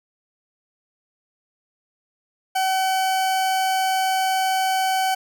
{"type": "tone", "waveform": "40% pulse", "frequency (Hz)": 759, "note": "F#5", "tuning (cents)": 44, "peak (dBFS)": -18, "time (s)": [2.55, 5.15], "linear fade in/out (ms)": 10, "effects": []}